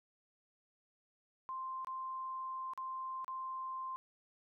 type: tone with dropouts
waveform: sine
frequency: 1046.5 Hz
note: C6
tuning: in tune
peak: -39 dBFS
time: 1.49-3.96 s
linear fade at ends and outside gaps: 0 ms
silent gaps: 1.847-1.871 / 2.735-2.776 / 3.245-3.28 s
effects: none